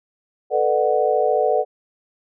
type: chord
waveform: sine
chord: B minor seventh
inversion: third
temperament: equal with one note detuned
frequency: 440 / 493.9 / 597.3 / 740 Hz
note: A4 / B4 / D5 / F#5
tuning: 0 / 0 / +29 / 0 cents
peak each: -21 dBFS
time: 0.5-1.65 s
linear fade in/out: 50 ms
effects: none